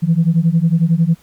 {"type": "beating tone pair", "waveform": "sine", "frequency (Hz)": [160.3, 171.3], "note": ["E3", "F3"], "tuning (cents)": [-48, -33], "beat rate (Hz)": 11, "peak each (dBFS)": -13, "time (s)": [0.02, 1.15], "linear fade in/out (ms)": 20, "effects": ["tanh soft clip ceiling -4 dBFS", "pink hiss -51 dBFS RMS until 1.22 s"]}